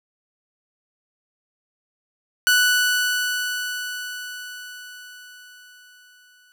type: tone with exponential decay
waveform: sawtooth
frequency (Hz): 1483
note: F#6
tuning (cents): +4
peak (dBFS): -10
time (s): 2.47-6.52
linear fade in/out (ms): 0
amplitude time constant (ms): 880
effects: none